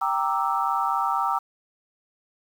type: chord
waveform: sine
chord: E half-diminished seventh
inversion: first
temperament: equal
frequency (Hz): 784 / 932.3 / 1174.7 / 1318.5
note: G5 / Bb5 / D6 / E6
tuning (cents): 0 / 0 / 0 / 0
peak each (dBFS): -27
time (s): 0.01-1.39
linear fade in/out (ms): 10
effects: 8-bit